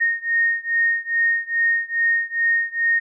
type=beating tone pair; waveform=sine; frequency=1850 / 1852.4 Hz; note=A#6 / A#6; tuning=-14 / -11 cents; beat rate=2.4 Hz; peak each=-20 / -21 dBFS; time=0-3 s; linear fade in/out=20 ms; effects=none